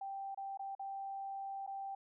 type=tone with dropouts; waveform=sine; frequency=784 Hz; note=G5; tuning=in tune; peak=-40 dBFS; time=0.01-1.95 s; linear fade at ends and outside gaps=5 ms; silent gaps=0.347-0.374 / 0.574-0.593 / 0.751-0.794 / 1.665-1.674 s; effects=none